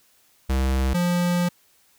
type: tone pair in turn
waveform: square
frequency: 65.9 / 175.93 Hz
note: C2 / F3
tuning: +13 / +13 cents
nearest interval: octave + perfect fourth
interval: 1700 cents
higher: second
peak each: -20 dBFS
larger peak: neither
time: 0.49-0.94 / 0.94-1.49 s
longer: second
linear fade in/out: 10 ms
effects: white hiss -60 dBFS RMS until 1.98 s